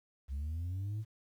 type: linear sweep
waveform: sine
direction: up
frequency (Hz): 65 to 111.6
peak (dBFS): -32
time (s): 0.28-1.05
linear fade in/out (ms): 50
effects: tanh soft clip ceiling -34 dBFS + 11-bit